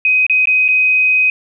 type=tone with dropouts; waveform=sine; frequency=2515 Hz; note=D#7; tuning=18 cents sharp; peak=-9 dBFS; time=0.05-1.3 s; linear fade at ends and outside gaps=2 ms; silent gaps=0.266-0.297 / 0.456-0.472 / 0.681-0.686 s; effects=none